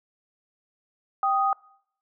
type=tone pair together; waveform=sine; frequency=784 / 1244.5 Hz; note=G5 / D#6; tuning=0 / 0 cents; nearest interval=minor sixth; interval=800 cents; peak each=-23 dBFS; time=1.23-1.53 s; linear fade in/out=2 ms; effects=noise-tail reverb RT60 0.7 s tail -24 dB re dry